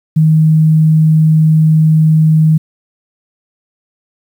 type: tone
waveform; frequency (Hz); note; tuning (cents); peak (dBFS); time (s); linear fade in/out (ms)
sine; 157.2; D#3; +18; -5; 0.16-2.58; 10
effects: 7-bit